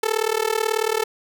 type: tone with amplitude modulation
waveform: sawtooth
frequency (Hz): 440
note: A4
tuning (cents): 0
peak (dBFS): -12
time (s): 0.03-1.04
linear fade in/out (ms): 5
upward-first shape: sine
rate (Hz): 38.3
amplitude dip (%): 95
effects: none